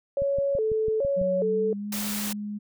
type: tone with vibrato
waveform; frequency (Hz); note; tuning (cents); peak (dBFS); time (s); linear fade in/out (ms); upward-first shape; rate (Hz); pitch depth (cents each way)
sine; 493.9; B4; 0; -22; 0.17-1.73; 2; square; 1.2; 210
type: click train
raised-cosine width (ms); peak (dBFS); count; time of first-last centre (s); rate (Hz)
5; -24; 7; 0.22-1.215; 6.03
type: tone with pitch glide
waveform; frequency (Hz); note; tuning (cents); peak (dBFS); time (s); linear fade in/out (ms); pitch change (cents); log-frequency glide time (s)
sine; 184 to 207.7; F#3 to G#3; -9 to 0; -30; 1.16-2.59; 20; +209; 1.37-1.88
type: noise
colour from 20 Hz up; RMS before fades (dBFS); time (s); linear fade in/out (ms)
white; -32; 1.92-2.33; 5
effects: none